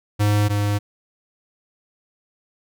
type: tone pair in turn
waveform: square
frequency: 103.83 / 102.82 Hz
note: G#2 / G#2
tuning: 0 / -17 cents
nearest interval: unison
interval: 17 cents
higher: first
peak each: -16 / -19 dBFS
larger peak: first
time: 0.19-0.49 / 0.49-0.79 s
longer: neither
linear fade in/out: 20 ms
effects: none